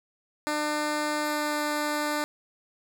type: tone with pitch glide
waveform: 10% pulse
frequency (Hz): 300 to 298.1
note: D4 to D4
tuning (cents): +37 to +26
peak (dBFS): -18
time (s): 0.47-2.24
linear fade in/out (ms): 0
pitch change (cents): -11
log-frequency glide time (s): 1.22-1.62
effects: none